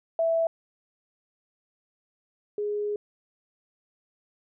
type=tone pair in turn; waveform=sine; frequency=659.3 / 415.3 Hz; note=E5 / G#4; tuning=0 / 0 cents; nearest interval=minor sixth; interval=800 cents; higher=first; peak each=-21 / -26 dBFS; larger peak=first; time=0.19-0.47 / 2.58-2.96 s; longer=second; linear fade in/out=2 ms; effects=none